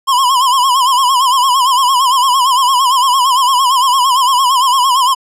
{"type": "tone with vibrato", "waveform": "square", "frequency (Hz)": 1033, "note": "C6", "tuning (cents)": -22, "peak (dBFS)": -9, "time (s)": [0.07, 5.15], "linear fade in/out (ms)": 20, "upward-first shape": "sine", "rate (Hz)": 8.8, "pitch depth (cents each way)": 110, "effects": ["low-pass 12000 Hz 12 dB/octave"]}